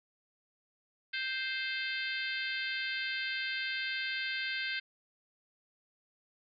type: harmonic tone with a mistuned harmonic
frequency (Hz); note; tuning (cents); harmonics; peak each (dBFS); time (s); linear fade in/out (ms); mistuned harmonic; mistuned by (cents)
523.3; C5; 0; 3 / 4 / 5 / 6 / 7 / 8 / 9; -37 / -39 / -41 / -43 / -44 / -45 / -46; 1.13-4.8; 10; 7; -25
effects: none